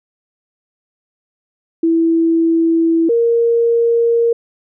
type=tone pair in turn; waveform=sine; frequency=329.6 / 466.1 Hz; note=E4 / A#4; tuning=0 / 0 cents; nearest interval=tritone; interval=600 cents; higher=second; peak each=-10 dBFS; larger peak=neither; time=1.83-3.09 / 3.09-4.33 s; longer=first; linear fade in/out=5 ms; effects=none